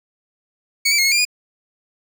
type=tone with pitch steps; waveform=20% pulse; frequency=2230 / 2321 / 2154 / 2181 / 2389 / 2454 Hz; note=C#7 / D7 / C7 / C#7 / D7 / D#7; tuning=+10 / -21 / +50 / -29 / +29 / -25 cents; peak=-9 dBFS; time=0.85-1.252 s; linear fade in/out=10 ms; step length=67 ms; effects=none